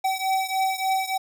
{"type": "beating tone pair", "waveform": "square", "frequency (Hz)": [763, 766.4], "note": ["G5", "G5"], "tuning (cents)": [-47, -39], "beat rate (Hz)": 3.4, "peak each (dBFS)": [-25, -27], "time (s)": [0.04, 1.18], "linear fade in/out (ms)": 10, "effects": []}